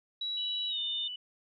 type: tone with pitch glide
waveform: sine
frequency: 3900 to 3618 Hz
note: B7 to A7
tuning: -23 to +48 cents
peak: -32 dBFS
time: 0.21-1.08 s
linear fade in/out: 5 ms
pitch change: -129 cents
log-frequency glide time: 0.68-0.79 s
type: tone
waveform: sine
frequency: 2971 Hz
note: F#7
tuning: 6 cents sharp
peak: -37 dBFS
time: 0.37-1.16 s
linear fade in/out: 5 ms
effects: none